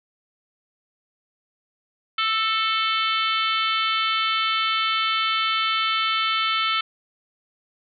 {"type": "harmonic tone with a mistuned harmonic", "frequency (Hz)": 440, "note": "A4", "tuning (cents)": 0, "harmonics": [3, 4, 5, 6, 7, 8, 9, 10], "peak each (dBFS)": [-23, -36, -28, -32, -26, -30, -38, -37], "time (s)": [2.18, 6.81], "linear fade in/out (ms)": 5, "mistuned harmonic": 4, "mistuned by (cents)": 31, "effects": []}